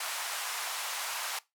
pink band-pass noise, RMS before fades -36 dBFS, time 0-1.39 s, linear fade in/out 5 ms, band 790 to 14000 Hz, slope 24 dB/octave, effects noise-tail reverb RT60 0.2 s tail -20 dB re dry

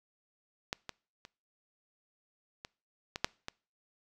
clicks, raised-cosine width 0.2 ms, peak -16 / -21 / -30 / -25 / -19 / -9 / -21 dBFS, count 7, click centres 0.729 / 0.893 / 1.251 / 2.649 / 3.159 / 3.245 / 3.484 s, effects noise-tail reverb RT60 0.4 s tail -25 dB re dry

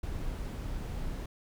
brown noise, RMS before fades -36 dBFS, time 0.03-1.26 s, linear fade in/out 5 ms, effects none

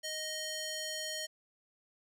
square tone with band-pass filter, 622.3 Hz, D#5, in tune, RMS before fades -39 dBFS, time 0.03-1.27 s, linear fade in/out 20 ms, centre 5600 Hz, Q 0.87, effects none

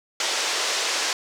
white band-pass noise, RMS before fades -25 dBFS, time 0.2-1.13 s, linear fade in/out 2 ms, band 360 to 6600 Hz, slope 24 dB/octave, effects none

